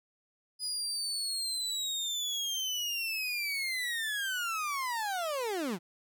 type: linear sweep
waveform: 30% pulse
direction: down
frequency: 4978 to 155.56 Hz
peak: -29 dBFS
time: 0.59-5.79 s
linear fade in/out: 50 ms
effects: none